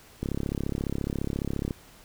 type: click train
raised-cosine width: 3 ms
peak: -16 dBFS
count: 52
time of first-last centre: 0.23-1.708 s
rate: 34.5 Hz
effects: pink hiss -53 dBFS RMS until 2.04 s